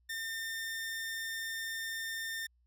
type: tone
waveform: sawtooth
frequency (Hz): 1808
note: A6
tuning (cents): +47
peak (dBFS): -33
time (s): 0.09-2.47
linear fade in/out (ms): 10
effects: added 60 Hz sine -67 dBFS peak until 2.66 s